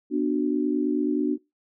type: chord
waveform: sine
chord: B minor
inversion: none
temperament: just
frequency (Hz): 246.9 / 296.3 / 370.4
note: B3 / D4 / F#4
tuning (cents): 0 / +15 / +2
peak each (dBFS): -27 / -23 / -28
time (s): 0.1-1.38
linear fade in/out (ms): 50
effects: noise-tail reverb RT60 0.2 s tail -21 dB re dry